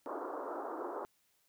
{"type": "band-pass noise", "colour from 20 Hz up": "pink", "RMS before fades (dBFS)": -41, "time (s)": [0.06, 1.05], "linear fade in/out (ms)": 0, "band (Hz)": [300, 1300], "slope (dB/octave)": 48, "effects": ["white hiss -74 dBFS RMS until 1.48 s"]}